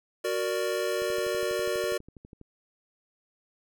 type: chord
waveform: square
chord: Gb augmented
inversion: none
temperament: equal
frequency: 370 / 466.2 / 587.3 Hz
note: Gb4 / Bb4 / D5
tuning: 0 / 0 / 0 cents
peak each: -32 dBFS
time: 0.24-1.98 s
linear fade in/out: 10 ms
type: click train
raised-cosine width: 3 ms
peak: -34 dBFS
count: 18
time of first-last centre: 1.02-2.413 s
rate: 12.2 Hz
effects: none